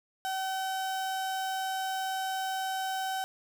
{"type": "tone", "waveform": "35% pulse", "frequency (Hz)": 763, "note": "G5", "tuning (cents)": -47, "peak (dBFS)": -29, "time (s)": [0.25, 3.24], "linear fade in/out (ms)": 0, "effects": []}